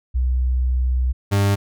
sine / 40% pulse tone pair in turn, 63 / 100.25 Hz, B1 / G2, +35 / +39 cents, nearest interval minor sixth, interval 804 cents, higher second, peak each -16 / -14 dBFS, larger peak second, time 0.14-1.13 / 1.31-1.56 s, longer first, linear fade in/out 20 ms, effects none

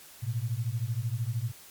sine beating tone pair, 110 / 123 Hz, A2 / B2, 0 / -7 cents, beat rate 13 Hz, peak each -31 dBFS, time 0.22-1.52 s, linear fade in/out 20 ms, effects white hiss -51 dBFS RMS until 1.7 s + MP3 96 kbps

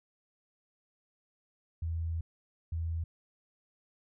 sine tone bursts at uneven times, 82.41 Hz, E2, in tune, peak -31 dBFS, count 2, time 1.82-2.21 / 2.72-3.04 s, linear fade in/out 5 ms, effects none

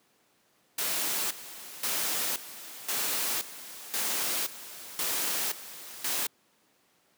white noise with tremolo, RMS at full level -30 dBFS, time 0.78-6.27 s, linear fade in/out 5 ms, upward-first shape square, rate 0.95 Hz, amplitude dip 80%, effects pink hiss -67 dBFS RMS until 7.17 s + high-pass 200 Hz 12 dB/octave

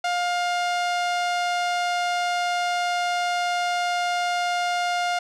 sawtooth tone, 707 Hz, F5, 21 cents sharp, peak -18 dBFS, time 0.04-5.19 s, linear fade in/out 5 ms, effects low-pass 6000 Hz 12 dB/octave

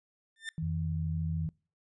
30% pulse tone with exponential growth, 1794 Hz, A6, 33 cents sharp, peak -30 dBFS, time 0.36-0.49 s, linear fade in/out 1 ms, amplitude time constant 28 ms
sine tone with vibrato, 159.7 Hz, D#3, 45 cents sharp, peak -32 dBFS, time 0.58-1.49 s, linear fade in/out 0 ms, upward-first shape square, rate 1.8 Hz, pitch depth 10 cents each way
sine tone with pitch glide, 87.7 to 86.34 Hz, F2 to F2, +8 to -19 cents, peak -33 dBFS, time 0.62-1.47 s, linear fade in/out 10 ms, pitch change -27 cents, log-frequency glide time 0.79-1.1 s
effects noise-tail reverb RT60 0.4 s tail -26 dB re dry + resampled to 22050 Hz

